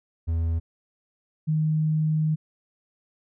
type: tone pair in turn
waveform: triangle / sine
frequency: 82.41 / 155.57 Hz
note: E2 / D#3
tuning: 0 / 0 cents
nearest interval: major seventh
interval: 1100 cents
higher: second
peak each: -20 dBFS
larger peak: neither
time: 0.27-0.6 / 1.47-2.36 s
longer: second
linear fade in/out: 20 ms
effects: none